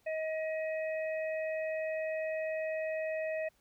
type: harmonic tone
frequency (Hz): 632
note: D#5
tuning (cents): +27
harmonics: 1 / 3 / 4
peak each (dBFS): -33 / -43 / -45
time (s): 0.06-3.49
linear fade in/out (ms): 10
effects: pink hiss -71 dBFS RMS until 3.6 s